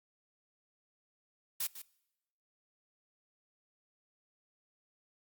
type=noise with echo; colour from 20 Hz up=blue; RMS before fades=-34 dBFS; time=1.6-1.67 s; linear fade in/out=5 ms; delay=150 ms; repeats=1; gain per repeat=-12 dB; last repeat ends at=1.82 s; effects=noise-tail reverb RT60 0.9 s tail -23 dB re dry + Opus 48 kbps